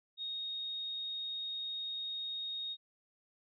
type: tone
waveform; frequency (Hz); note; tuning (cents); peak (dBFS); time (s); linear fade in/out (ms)
sine; 3729; A#7; 0; -37; 0.17-2.77; 50
effects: none